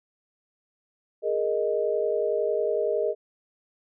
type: chord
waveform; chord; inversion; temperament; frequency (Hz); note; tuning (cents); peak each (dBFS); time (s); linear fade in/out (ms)
sine; Ab suspended second; none; equal; 415.3 / 466.2 / 622.3; Ab4 / Bb4 / Eb5; 0 / 0 / 0; -27; 1.22-3.15; 50
effects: none